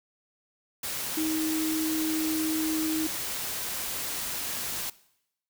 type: tone in noise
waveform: sine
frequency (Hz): 315.6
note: D#4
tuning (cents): +25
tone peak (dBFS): -26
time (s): 1.17-3.07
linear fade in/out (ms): 5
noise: white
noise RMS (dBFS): -33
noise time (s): 0.83-4.9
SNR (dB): +4
effects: noise-tail reverb RT60 0.8 s tail -20 dB re dry